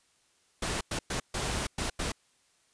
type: noise bursts at uneven times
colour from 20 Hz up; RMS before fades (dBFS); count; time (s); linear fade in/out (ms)
pink; -32; 6; 0.62-0.81 / 0.91-0.99 / 1.1-1.2 / 1.34-1.67 / 1.78-1.9 / 1.99-2.12; 5
effects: white hiss -68 dBFS RMS until 2.73 s + resampled to 22050 Hz